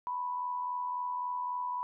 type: tone with amplitude modulation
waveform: sine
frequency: 987.8 Hz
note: B5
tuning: in tune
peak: -30 dBFS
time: 0.07-1.83 s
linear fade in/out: 0 ms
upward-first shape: sine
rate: 83.7 Hz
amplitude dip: 45%
effects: none